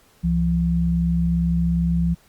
sine tone pair together, 67.46 / 170 Hz, C#2 / F3, -46 / -46 cents, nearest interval octave + major third, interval 1600 cents, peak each -23 / -18 dBFS, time 0.23-2.15 s, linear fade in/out 20 ms, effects pink hiss -56 dBFS RMS until 2.28 s + Opus 48 kbps

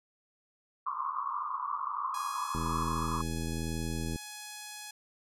white band-pass noise, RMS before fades -35 dBFS, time 0.86-3.22 s, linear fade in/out 10 ms, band 1000 to 1200 Hz, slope 96 dB/octave
5% pulse tone with pitch glide, 830.6 to 840.7 Hz, G#5 to G#5, 0 to +21 cents, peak -30 dBFS, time 2.14-4.91 s, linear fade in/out 5 ms, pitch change +21 cents, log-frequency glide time 2.29-2.44 s
click train, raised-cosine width 3 ms, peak -24 dBFS, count 132, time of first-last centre 2.55-4.159 s, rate 81.4 Hz
effects none

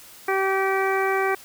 harmonic tone, 386 Hz, G4, 27 cents flat, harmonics 1 / 2 / 3 / 4 / 5 / 6, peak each -23 / -26 / -28 / -29 / -30 / -31 dBFS, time 0.28-1.35 s, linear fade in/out 5 ms, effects white hiss -46 dBFS RMS until 1.44 s

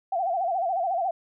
sine tone with vibrato, 723 Hz, F#5, 40 cents flat, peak -23 dBFS, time 0.12-1.11 s, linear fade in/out 5 ms, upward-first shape sine, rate 14 Hz, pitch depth 140 cents each way, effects none

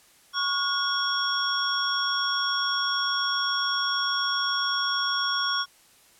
sine tone cluster, 1108 / 1435 / 3348 / 5540 Hz, C#6 / F6 / G#7 / F8, -1 / +47 / +13 / -15 cents, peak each -29 dBFS, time 0.33-5.66 s, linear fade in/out 50 ms, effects white hiss -57 dBFS RMS until 6.19 s + low-pass 12000 Hz 12 dB/octave

